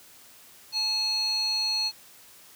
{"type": "tone with band-pass filter", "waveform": "square", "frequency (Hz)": 860, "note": "A5", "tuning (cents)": -40, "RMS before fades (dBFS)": -27, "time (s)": [0.72, 1.92], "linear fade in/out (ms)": 50, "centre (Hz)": 4500, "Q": 8.3, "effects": ["white hiss -52 dBFS RMS until 2.55 s", "high-pass 60 Hz 12 dB/octave"]}